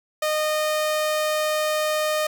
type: tone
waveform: sawtooth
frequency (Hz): 614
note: D#5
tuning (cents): -23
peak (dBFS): -17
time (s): 0.22-2.27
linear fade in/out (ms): 5
effects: none